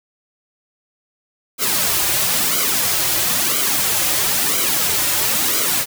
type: noise with flanger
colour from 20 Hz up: white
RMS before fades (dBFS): -18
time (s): 1.58-5.86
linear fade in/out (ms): 50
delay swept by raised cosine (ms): 1.1 to 4.6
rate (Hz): 1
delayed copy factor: -0.75
effects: none